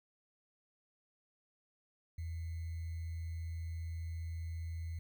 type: tone with sample-and-hold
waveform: sine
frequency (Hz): 82.6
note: E2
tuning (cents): +4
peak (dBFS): -38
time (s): 2.18-4.99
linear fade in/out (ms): 5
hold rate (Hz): 2100
effects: none